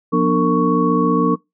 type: tone cluster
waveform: sine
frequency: 177.3 / 243.8 / 298.9 / 456.6 / 1113 Hz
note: F3 / B3 / D4 / A#4 / C#6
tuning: +26 / -22 / +31 / -36 / +7 cents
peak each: -19 dBFS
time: 0.12-1.36 s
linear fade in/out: 20 ms
effects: noise-tail reverb RT60 0.2 s tail -24 dB re dry